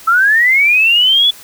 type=linear sweep; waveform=sine; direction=up; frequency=1300 to 3462 Hz; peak=-7 dBFS; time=0.07-1.31 s; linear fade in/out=10 ms; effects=white hiss -37 dBFS RMS until 1.43 s